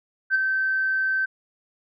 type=tone with ADSR envelope; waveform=sine; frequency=1547 Hz; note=G6; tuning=23 cents flat; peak=-14 dBFS; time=0.3-1.26 s; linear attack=47 ms; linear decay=17 ms; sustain=-6 dB; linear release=14 ms; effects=tanh soft clip ceiling -13 dBFS